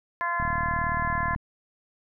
harmonic tone, 344.3 Hz, F4, 25 cents flat, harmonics 2 / 3 / 4 / 5 / 6, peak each -35 / -27 / -38 / -30 / -40 dBFS, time 0.21-1.35 s, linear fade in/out 0 ms
click train, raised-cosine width 5 ms, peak -21 dBFS, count 38, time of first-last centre 0.4-1.361 s, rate 38.5 Hz
effects none

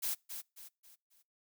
blue noise with echo, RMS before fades -35 dBFS, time 0.02-0.15 s, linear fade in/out 20 ms, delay 270 ms, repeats 4, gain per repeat -8 dB, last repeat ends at 1.23 s, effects noise-tail reverb RT60 0.3 s tail -26 dB re dry

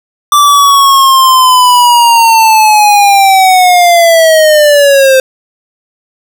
square linear sweep, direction down, 1174.7 to 520 Hz, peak -3 dBFS, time 0.32-5.2 s, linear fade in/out 2 ms, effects none

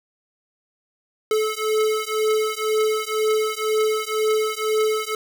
square beating tone pair, 432 / 434 Hz, A4 / A4, -32 / -24 cents, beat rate 2 Hz, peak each -23 / -23 dBFS, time 1.31-5.15 s, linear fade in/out 2 ms, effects none

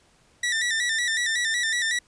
sawtooth tone with vibrato, 1864.7 Hz, A#6, in tune, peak -19 dBFS, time 0.43-1.99 s, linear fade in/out 5 ms, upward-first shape square, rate 5.4 Hz, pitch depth 67 cents each way, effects pink hiss -60 dBFS RMS until 2.07 s + resampled to 22050 Hz

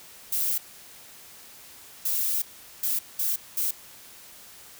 violet noise bursts at uneven times, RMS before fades -26 dBFS, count 5, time 0.32-0.58 / 2.05-2.42 / 2.83-2.99 / 3.19-3.36 / 3.57-3.71 s, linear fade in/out 5 ms, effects white hiss -48 dBFS RMS until 4.79 s

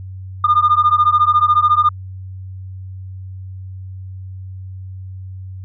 sine beating tone pair, 1206 / 1220 Hz, D6 / D#6, +46 / -34 cents, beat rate 14 Hz, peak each -12 dBFS, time 0.44-1.89 s, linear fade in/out 5 ms, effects tanh soft clip ceiling -5 dBFS + added 94 Hz sine -28 dBFS peak until 5.64 s

